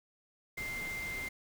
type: tone in noise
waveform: sine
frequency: 2093 Hz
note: C7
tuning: in tune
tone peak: -37 dBFS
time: 0.57-1.29 s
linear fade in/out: 10 ms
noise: pink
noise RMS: -45 dBFS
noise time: 0.57-1.29 s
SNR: +5 dB
effects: none